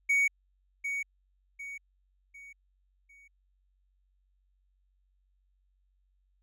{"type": "tone with echo", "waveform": "triangle", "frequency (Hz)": 2240, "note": "C#7", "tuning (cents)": 18, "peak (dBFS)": -21, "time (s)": [0.09, 0.28], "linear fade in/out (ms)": 10, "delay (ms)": 750, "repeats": 4, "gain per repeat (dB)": -8, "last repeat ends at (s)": 3.28, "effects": ["added 47 Hz sine -68 dBFS peak until 6.42 s"]}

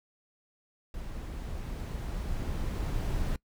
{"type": "noise with level ramp", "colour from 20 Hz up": "brown", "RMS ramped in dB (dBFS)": [-39, -30], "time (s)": [0.94, 3.36], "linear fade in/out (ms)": 2, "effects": ["noise-tail reverb RT60 0.1 s tail -23 dB re dry"]}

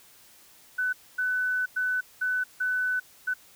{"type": "tone bursts at uneven times", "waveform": "sine", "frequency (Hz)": 1500, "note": "F#6", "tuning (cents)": 23, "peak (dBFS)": -24, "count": 6, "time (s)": [[0.78, 0.93], [1.18, 1.66], [1.76, 2.01], [2.21, 2.44], [2.6, 3], [3.27, 3.34]], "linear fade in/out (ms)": 10, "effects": ["white hiss -55 dBFS RMS until 3.55 s"]}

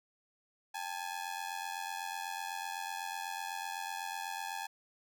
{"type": "ring-modulated tone", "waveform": "sawtooth", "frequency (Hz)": 841, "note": "G#5", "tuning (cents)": 22, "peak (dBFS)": -31, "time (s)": [0.74, 4.67], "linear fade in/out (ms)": 10, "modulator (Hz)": 44, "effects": []}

